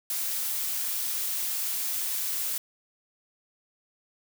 blue noise, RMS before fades -30 dBFS, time 0.1-2.58 s, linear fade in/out 2 ms, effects none

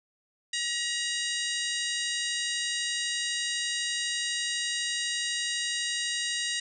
harmonic tone with a mistuned harmonic, 952 Hz, A#5, 36 cents sharp, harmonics 2 / 3 / 4 / 5 / 6 / 7 / 8 / 9, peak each -34 / -35 / -34 / -38 / -40 / -39 / -40 / -40 dBFS, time 0.53-6.6 s, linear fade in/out 5 ms, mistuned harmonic 8, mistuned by -46 cents, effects none

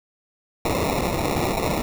blue noise with sample-and-hold, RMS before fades -23 dBFS, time 0.65-1.82 s, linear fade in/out 2 ms, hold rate 1575 Hz, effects none

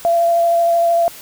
sine tone with vibrato, 680 Hz, F5, 46 cents flat, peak -11 dBFS, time 0.05-1.08 s, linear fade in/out 0 ms, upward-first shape triangle, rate 13 Hz, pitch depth 13 cents each way, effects white hiss -37 dBFS RMS until 1.21 s

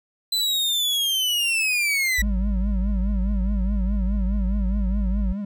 40% pulse linear sweep, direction down, 4042 to 1936 Hz, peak -19 dBFS, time 0.32-2.22 s, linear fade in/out 5 ms
sine tone, 53.4 Hz, G#1, 49 cents sharp, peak -20 dBFS, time 2.18-5.33 s, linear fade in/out 10 ms
triangle tone with vibrato, 195.6 Hz, G3, 4 cents flat, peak -24 dBFS, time 2.22-5.45 s, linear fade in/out 5 ms, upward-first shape triangle, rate 4.8 Hz, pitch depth 130 cents each way
effects none

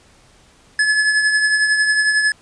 square tone with tremolo, 1712 Hz, A6, 48 cents flat, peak -12 dBFS, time 0.79-2.32 s, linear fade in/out 2 ms, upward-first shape triangle, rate 11 Hz, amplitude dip 50%, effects pink hiss -51 dBFS RMS until 2.41 s + resampled to 22050 Hz

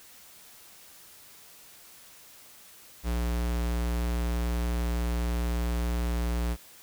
square tone, 59.2 Hz, A#1, 27 cents sharp, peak -27 dBFS, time 3.03-6.57 s, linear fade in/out 50 ms, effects white hiss -52 dBFS RMS until 6.82 s

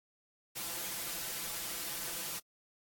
white noise with comb filter, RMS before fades -39 dBFS, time 0.55-2.4 s, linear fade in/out 20 ms, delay 5.9 ms, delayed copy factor +0.95, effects AAC 64 kbps

